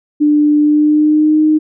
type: tone with pitch glide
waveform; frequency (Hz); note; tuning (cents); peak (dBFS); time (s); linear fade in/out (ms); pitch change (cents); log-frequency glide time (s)
sine; 297.3 to 308.5; D4 to D#4; +21 to -15; -7; 0.2-1.59; 20; +64; 0.59-1.42
effects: none